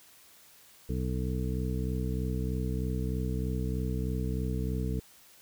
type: harmonic tone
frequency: 63.2 Hz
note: B1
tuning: 41 cents sharp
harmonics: 1 / 2 / 3 / 4 / 5 / 7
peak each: -32 / -34 / -36 / -40 / -42 / -40 dBFS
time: 0.89-5 s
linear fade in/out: 5 ms
effects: white hiss -57 dBFS RMS until 5.41 s